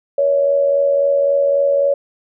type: tone with amplitude modulation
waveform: sine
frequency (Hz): 562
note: C#5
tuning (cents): +24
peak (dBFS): -9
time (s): 0.18-1.94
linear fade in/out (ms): 5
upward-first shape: sine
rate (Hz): 83.7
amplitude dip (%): 55
effects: none